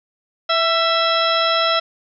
harmonic tone with a mistuned harmonic, 659.3 Hz, E5, in tune, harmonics 1 / 2 / 3 / 4 / 5 / 6 / 8, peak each -20 / -19 / -27 / -28 / -23 / -24 / -26 dBFS, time 0.49-1.8 s, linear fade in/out 10 ms, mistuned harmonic 2, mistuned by +31 cents, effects none

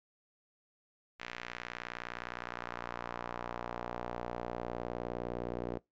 sawtooth tone with band-pass filter sweep, 59.7 Hz, A#1, 42 cents sharp, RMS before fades -41 dBFS, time 1.19-5.79 s, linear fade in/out 20 ms, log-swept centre 2200 to 440 Hz, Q 1.4, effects noise-tail reverb RT60 0.2 s tail -25 dB re dry + resampled to 16000 Hz

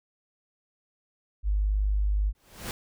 sine tone, 50.8 Hz, G#1, 38 cents flat, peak -22 dBFS, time 1.43-2.33 s, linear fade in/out 50 ms
pink noise with exponential growth, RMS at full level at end -32 dBFS, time 2.35-2.71 s, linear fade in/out 1 ms, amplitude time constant 78 ms
effects none

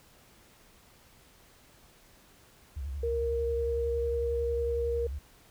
sine tone with vibrato, 69 Hz, C#2, 7 cents flat, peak -33 dBFS, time 2.76-5.19 s, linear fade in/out 10 ms, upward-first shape triangle, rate 11 Hz, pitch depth 190 cents each way
sine tone with pitch glide, 466.2 to 469.7 Hz, A#4 to A#4, 0 to +13 cents, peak -28 dBFS, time 3.03-5.07 s, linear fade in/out 5 ms, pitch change +13 cents, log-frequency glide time 3.56-4.2 s
effects pink hiss -59 dBFS RMS until 5.5 s

